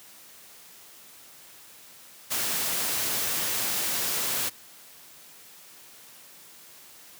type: noise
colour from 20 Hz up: white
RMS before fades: -28 dBFS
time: 2.3-4.5 s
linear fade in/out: 20 ms
effects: white hiss -50 dBFS RMS until 7.19 s + high-pass 100 Hz 12 dB/octave

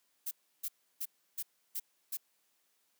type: noise bursts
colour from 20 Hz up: violet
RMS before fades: -37 dBFS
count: 6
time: 0.26-2.172 s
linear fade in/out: 10 ms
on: 52 ms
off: 320 ms
effects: white hiss -75 dBFS RMS until 2.99 s + high-pass 200 Hz 12 dB/octave

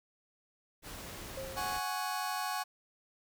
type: noise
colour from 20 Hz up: pink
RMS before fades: -45 dBFS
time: 0.82-1.81 s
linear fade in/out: 50 ms
type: tone with exponential decay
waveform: sine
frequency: 534 Hz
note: C5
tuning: 35 cents sharp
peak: -37 dBFS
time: 1.37-2.16 s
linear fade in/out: 5 ms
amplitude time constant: 170 ms
type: chord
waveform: sawtooth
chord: F# suspended second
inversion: none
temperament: just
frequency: 740 / 832.5 / 1110 Hz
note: F#5 / G#5 / C#6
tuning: 0 / +4 / +2 cents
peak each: -34 dBFS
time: 1.56-2.64 s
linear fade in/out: 20 ms
effects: none

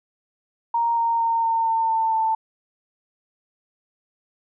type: tone with pitch steps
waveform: sine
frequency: 932.3 / 924.8 / 917.3 / 910 / 902.6 / 895.4 / 888.1 Hz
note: A#5 / A#5 / A#5 / A#5 / A5 / A5 / A5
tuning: 0 / -14 / -28 / -42 / +44 / +30 / +16 cents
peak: -18 dBFS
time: 0.74-2.35 s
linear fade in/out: 5 ms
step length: 230 ms
effects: none

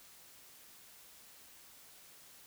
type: silence
effects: white hiss -58 dBFS RMS until 2.46 s

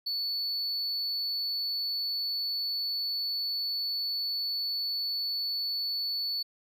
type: tone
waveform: triangle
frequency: 4450 Hz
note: C#8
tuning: 6 cents sharp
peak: -28 dBFS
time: 0.06-6.43 s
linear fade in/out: 10 ms
effects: none

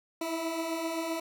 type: beating tone pair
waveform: 20% pulse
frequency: 321.5 / 329.2 Hz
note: E4 / E4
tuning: -43 / -2 cents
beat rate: 7.7 Hz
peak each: -34 / -27 dBFS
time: 0.21-1.2 s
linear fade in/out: 5 ms
effects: none

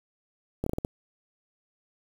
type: slowing click train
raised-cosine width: 2 ms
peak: -15 dBFS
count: 6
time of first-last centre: 0.64-0.849 s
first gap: 24 ms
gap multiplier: 1.28
effects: 7-bit

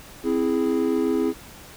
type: chord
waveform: triangle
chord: C augmented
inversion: none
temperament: equal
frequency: 261.6 / 329.6 / 415.3 Hz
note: C4 / E4 / G#4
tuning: 0 / 0 / 0 cents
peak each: -22 dBFS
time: 0.23-1.34 s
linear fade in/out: 50 ms
effects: pink hiss -44 dBFS RMS until 1.76 s

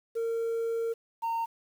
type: tone pair in turn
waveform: sine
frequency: 458.5 / 917 Hz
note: A#4 / A#5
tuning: -29 / -29 cents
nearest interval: octave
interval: 1200 cents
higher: second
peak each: -25 dBFS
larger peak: neither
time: 0.15-0.94 / 1.22-1.46 s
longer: first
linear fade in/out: 20 ms
effects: tanh soft clip ceiling -27 dBFS + 9-bit

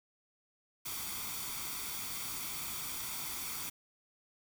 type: noise with comb filter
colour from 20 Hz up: white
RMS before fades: -40 dBFS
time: 0.85-3.7 s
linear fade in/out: 10 ms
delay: 0.87 ms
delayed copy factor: +0.6
effects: none

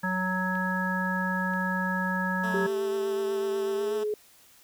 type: harmonic tone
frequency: 185.4 Hz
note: F#3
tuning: 4 cents sharp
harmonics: 1 / 3 / 5 / 7 / 9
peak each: -29 / -38 / -33 / -37 / -30 dBFS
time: 0.03-2.67 s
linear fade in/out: 10 ms
type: clicks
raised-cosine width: 0.3 ms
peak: -32 dBFS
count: 2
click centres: 0.554 / 1.537 s
type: tone with vibrato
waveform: 10% pulse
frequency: 219.8 Hz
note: A3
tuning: 2 cents flat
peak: -28 dBFS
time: 2.43-4.04 s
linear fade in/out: 10 ms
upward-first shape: triangle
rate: 8.1 Hz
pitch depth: 31 cents each way
type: tone with pitch glide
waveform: sine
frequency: 394.2 to 422.5 Hz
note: G4 to G#4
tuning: +10 to +30 cents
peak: -26 dBFS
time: 2.54-4.14 s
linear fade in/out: 2 ms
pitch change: +120 cents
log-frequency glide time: 3.73-3.95 s
effects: white hiss -57 dBFS RMS until 4.63 s

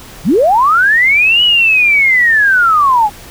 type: linear two-way sweep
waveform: sine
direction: up then down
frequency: 123.47 to 2960 to 801 Hz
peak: -6 dBFS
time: 0.24-3.1 s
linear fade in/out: 50 ms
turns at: 1.43 s
effects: pink hiss -34 dBFS RMS until 3.3 s

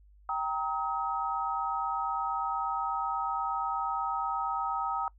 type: chord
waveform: sine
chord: Eb major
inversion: first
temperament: equal with one note detuned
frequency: 784 / 932.3 / 1272.1 Hz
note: G5 / Bb5 / Eb6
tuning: 0 / 0 / +38 cents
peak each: -34 / -34 / -32 dBFS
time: 0.29-5.08 s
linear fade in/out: 2 ms
effects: noise-tail reverb RT60 0.1 s tail -23 dB re dry + added 50 Hz sine -55 dBFS peak until 5.18 s

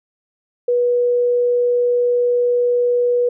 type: tone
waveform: sine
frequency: 486.6 Hz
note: B4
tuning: 26 cents flat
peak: -13 dBFS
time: 0.68-3.29 s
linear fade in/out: 5 ms
effects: none

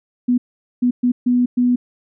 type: tone bursts at uneven times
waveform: sine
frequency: 246.1 Hz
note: B3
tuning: 6 cents flat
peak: -12 dBFS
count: 5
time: 0.28-0.38 / 0.82-0.91 / 1.03-1.12 / 1.26-1.46 / 1.57-1.76 s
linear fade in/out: 10 ms
effects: none

